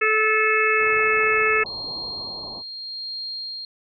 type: harmonic tone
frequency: 434.9 Hz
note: A4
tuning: 20 cents flat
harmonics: 1 / 3 / 4 / 5 / 6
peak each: -23 / -23 / -23 / -23 / -23 dBFS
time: 0.01-1.64 s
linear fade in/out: 10 ms
type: low-pass noise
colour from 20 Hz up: white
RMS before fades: -41 dBFS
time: 0.77-2.63 s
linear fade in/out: 50 ms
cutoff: 1100 Hz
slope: 96 dB/octave
type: tone with tremolo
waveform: sine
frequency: 4220 Hz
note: C8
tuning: 14 cents sharp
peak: -28 dBFS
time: 1.66-3.65 s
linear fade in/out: 2 ms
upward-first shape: sine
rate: 0.79 Hz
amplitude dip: 40%
effects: none